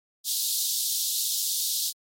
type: high-pass noise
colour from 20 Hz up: pink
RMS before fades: -27 dBFS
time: 0.24-1.93 s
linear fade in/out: 50 ms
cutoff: 3600 Hz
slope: 48 dB/octave
effects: MP3 64 kbps